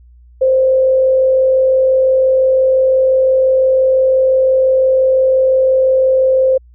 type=tone with frequency modulation; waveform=sine; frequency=523.3 Hz; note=C5; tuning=in tune; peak=-8 dBFS; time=0.41-6.58 s; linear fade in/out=10 ms; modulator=45.8 Hz; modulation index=0.23; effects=added 60 Hz sine -40 dBFS peak until 6.74 s